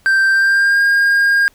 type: tone with pitch glide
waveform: triangle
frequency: 1568 to 1617.7 Hz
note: G6 to G#6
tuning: 0 to -46 cents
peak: -8 dBFS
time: 0.06-1.48 s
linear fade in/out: 0 ms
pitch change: +54 cents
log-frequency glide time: 0.31-0.81 s
effects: pink hiss -53 dBFS RMS until 1.54 s